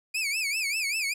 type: tone with vibrato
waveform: sawtooth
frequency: 2412 Hz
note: D7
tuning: 46 cents sharp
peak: -23 dBFS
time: 0.14-1.14 s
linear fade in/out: 10 ms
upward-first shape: sine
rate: 5.1 Hz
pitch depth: 170 cents each way
effects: low-pass 12000 Hz 12 dB/octave